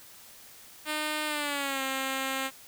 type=tone with pitch glide; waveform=5% pulse; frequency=304.8 to 266.9 Hz; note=D#4 to C4; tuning=-36 to +35 cents; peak=-18 dBFS; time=0.85-2.51 s; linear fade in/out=50 ms; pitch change=-229 cents; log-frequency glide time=1.26-1.82 s; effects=white hiss -51 dBFS RMS until 2.67 s